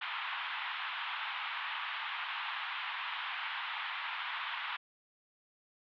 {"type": "band-pass noise", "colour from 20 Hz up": "pink", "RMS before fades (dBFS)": -39, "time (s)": [0.01, 4.77], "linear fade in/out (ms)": 10, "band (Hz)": [880, 3500], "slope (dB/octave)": 48, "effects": []}